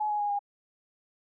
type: tone with pitch steps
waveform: sine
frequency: 848 / 835.8 / 823.9 / 812 Hz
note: G#5 / G#5 / G#5 / G#5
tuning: +36 / +11 / -14 / -39 cents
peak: -26 dBFS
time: 0-0.392 s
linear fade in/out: 10 ms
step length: 98 ms
effects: none